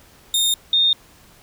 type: tone pair in turn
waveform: sawtooth / sine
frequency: 3663 / 3663 Hz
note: A#7 / A#7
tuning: -31 / -31 cents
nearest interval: unison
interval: 0 cents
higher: neither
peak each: -13 dBFS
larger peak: neither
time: 0.34-0.54 / 0.73-0.93 s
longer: neither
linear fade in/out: 2 ms
effects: pink hiss -50 dBFS RMS until 1.42 s